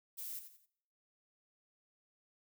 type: noise with echo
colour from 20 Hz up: violet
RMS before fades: -44 dBFS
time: 0.17-0.4 s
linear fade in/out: 20 ms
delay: 88 ms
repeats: 3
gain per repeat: -9 dB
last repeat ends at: 0.664 s
effects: noise-tail reverb RT60 0.7 s tail -22 dB re dry